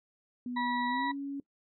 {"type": "tone with pitch glide", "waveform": "sine", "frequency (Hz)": [245.8, 279.1], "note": ["B3", "C#4"], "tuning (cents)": [-8, 12], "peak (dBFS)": -34, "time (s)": [0.46, 1.4], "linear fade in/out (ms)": 2, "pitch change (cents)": 220, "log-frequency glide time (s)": [0.88, 1.08]}
{"type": "harmonic tone", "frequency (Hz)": 970, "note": "B5", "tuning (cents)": -31, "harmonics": [1, 2, 4], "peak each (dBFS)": [-31, -37, -43], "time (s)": [0.56, 1.12], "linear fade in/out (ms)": 10}
{"effects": ["noise-tail reverb RT60 0.1 s tail -21 dB re dry"]}